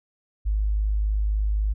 sine tone, 51.9 Hz, G#1, in tune, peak -20 dBFS, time 0.45-1.74 s, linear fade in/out 20 ms, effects none

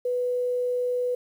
sine tone, 494.5 Hz, B4, 2 cents sharp, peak -23 dBFS, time 0.05-1.15 s, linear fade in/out 5 ms, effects 9-bit

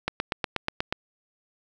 click train, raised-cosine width 0.3 ms, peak -9 dBFS, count 8, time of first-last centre 0.08-0.925 s, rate 8.28 Hz, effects 8-bit

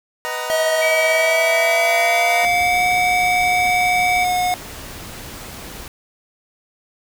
20% pulse chord, B major seventh, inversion none, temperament equal with one note detuned, 493.9 / 622.3 / 750.8 / 932.3 Hz, B4 / D#5 / F#5 / A#5, 0 / 0 / +25 / 0 cents, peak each -24 / -23 / -27 / -23 dBFS, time 0.25-2.45 s, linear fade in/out 0 ms
square tone with pitch glide, 638 to 724.5 Hz, D#5 to F#5, +43 to -37 cents, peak -17 dBFS, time 0.5-4.54 s, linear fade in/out 0 ms, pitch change +220 cents, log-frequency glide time 1.03-2.85 s
sine tone, 2286 Hz, D7, 47 cents flat, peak -18 dBFS, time 0.81-4.25 s, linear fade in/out 20 ms
pink noise, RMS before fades -34 dBFS, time 2.43-5.88 s, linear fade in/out 2 ms
effects none

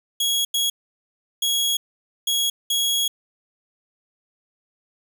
sawtooth tone bursts at uneven times, 3322 Hz, G#7, in tune, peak -16 dBFS, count 5, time 0.2-0.45 / 0.54-0.7 / 1.42-1.77 / 2.27-2.5 / 2.7-3.08 s, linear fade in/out 5 ms, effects none

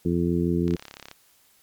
harmonic tone, 86 Hz, F2, 26 cents flat, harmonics 1 / 2 / 3 / 4 / 5, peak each -30 / -24 / -27 / -26 / -32 dBFS, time 0.05-0.76 s, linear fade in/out 5 ms
click train, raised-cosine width 0.2 ms, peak -22 dBFS, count 16, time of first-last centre 0.68-1.114 s, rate 34.6 Hz
effects white hiss -60 dBFS RMS until 1.62 s + MP3 96 kbps

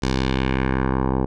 10% pulse tone with low-pass filter sweep, 65.41 Hz, C2, in tune, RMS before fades -21 dBFS, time 0.02-1.26 s, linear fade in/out 10 ms, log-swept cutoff 5900 to 710 Hz, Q 1.6, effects none

